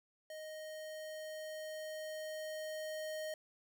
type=tone with level ramp; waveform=square; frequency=622.3 Hz; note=D#5; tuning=in tune; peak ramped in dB=-46 to -40 dBFS; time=0.3-3.34 s; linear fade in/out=2 ms; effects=none